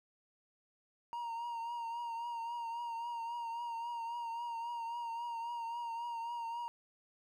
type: tone with vibrato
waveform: triangle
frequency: 935 Hz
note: A#5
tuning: 5 cents sharp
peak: -36 dBFS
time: 1.13-6.68 s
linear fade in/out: 0 ms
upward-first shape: triangle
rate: 3.7 Hz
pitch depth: 44 cents each way
effects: none